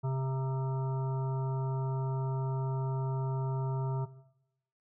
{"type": "harmonic tone", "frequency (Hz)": 132.6, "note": "C3", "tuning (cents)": 23, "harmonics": [1, 3, 5, 7, 9, 10], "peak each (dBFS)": [-29, -42, -44, -43, -51, -52], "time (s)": [0.03, 4.06], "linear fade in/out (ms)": 20, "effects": ["noise-tail reverb RT60 0.9 s tail -17 dB re dry"]}